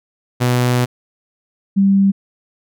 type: tone pair in turn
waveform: sawtooth / sine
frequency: 123.6 / 196.2 Hz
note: B2 / G3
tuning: +2 / +2 cents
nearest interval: minor sixth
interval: 800 cents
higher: second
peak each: -9 dBFS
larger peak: neither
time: 0.4-0.86 / 1.76-2.12 s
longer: first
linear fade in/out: 20 ms
effects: none